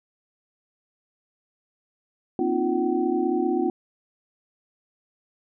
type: tone cluster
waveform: sine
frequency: 241.2 / 271 / 317.4 / 352.9 / 758 Hz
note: B3 / C#4 / D#4 / F4 / F#5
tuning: -41 / -39 / +35 / +18 / +42 cents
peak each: -29 / -28 / -27 / -24 / -31 dBFS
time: 2.39-3.7 s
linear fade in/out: 2 ms
effects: none